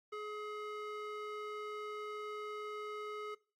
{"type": "tone with band-pass filter", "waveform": "square", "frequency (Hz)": 422.2, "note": "G#4", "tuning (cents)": 29, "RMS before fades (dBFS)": -43, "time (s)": [0.12, 3.35], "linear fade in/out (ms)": 10, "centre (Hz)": 1100, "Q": 1, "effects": ["noise-tail reverb RT60 0.4 s tail -22 dB re dry", "AAC 48 kbps"]}